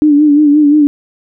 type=tone with vibrato; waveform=sine; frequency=295.6 Hz; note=D4; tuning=11 cents sharp; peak=-4 dBFS; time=0.02-0.87 s; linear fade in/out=0 ms; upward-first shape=sine; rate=5.7 Hz; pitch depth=55 cents each way; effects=none